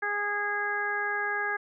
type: harmonic tone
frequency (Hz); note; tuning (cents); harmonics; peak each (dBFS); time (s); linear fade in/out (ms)
411.5; G#4; -16; 1 / 2 / 3 / 4 / 5; -37 / -35 / -36 / -29 / -38; 0.02-1.57; 10
effects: none